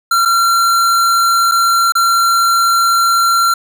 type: tone with dropouts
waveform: square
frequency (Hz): 1368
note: F6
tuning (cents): -36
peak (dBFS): -10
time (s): 0.11-3.54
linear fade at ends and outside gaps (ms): 5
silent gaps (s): 0.252-0.256 / 1.514-1.518 / 1.922-1.952
effects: none